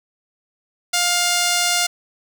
5% pulse tone, 705 Hz, F5, 16 cents sharp, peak -5 dBFS, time 0.93-1.87 s, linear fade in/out 10 ms, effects none

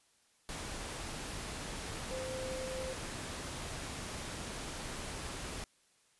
sine tone in noise, 520 Hz, C5, 11 cents flat, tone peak -39 dBFS, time 2.11-2.93 s, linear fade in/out 0 ms, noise pink, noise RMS -42 dBFS, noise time 0.49-5.64 s, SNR 0 dB, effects white hiss -70 dBFS RMS until 6.19 s + resampled to 24000 Hz

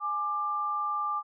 sine tone pair together, 836.9 / 1187 Hz, G#5 / D6, +13 / +18 cents, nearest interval tritone, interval 605 cents, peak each -36 / -28 dBFS, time 0-1.23 s, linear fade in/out 50 ms, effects none

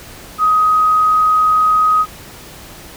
sine tone, 1257 Hz, D#6, 17 cents sharp, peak -9 dBFS, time 0.38-2.06 s, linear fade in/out 50 ms, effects pink hiss -36 dBFS RMS until 2.96 s

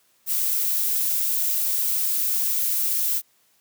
violet noise, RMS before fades -23 dBFS, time 0.26-3.22 s, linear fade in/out 50 ms, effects white hiss -63 dBFS RMS until 3.6 s + high-pass 80 Hz 12 dB/octave

